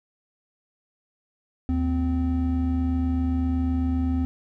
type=tone pair together; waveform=triangle; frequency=76.8 / 258.3 Hz; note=D#2 / C4; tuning=-22 / -22 cents; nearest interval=octave + major sixth; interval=2100 cents; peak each=-22 dBFS; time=1.69-4.25 s; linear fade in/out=0 ms; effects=none